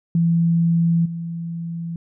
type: tone with level steps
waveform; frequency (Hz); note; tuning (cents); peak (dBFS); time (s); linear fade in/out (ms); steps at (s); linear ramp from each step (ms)
sine; 167.8; E3; +31; -14 / -25; 0.15-1.96; 2; 1.05; 10
effects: none